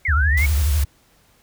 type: linear two-way sweep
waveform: sine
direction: down then up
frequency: 2245 to 1306 to 2245 Hz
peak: -19 dBFS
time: 0.05-0.46 s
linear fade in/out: 5 ms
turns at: 0.14 s
type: tone with vibrato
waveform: sine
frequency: 73.42 Hz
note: D2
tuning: in tune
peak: -15 dBFS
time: 0.08-0.85 s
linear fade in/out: 10 ms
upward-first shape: sine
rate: 12 Hz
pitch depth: 180 cents each way
type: noise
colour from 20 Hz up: white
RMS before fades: -31 dBFS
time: 0.37-0.84 s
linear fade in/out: 5 ms
effects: pink hiss -57 dBFS RMS until 1.42 s